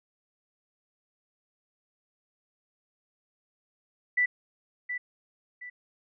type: tone with echo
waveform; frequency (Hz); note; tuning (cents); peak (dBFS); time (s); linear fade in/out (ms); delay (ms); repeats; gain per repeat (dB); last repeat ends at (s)
sine; 1975.5; B6; 0; -21; 4.17-4.26; 10; 720; 2; -9; 5.7
effects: none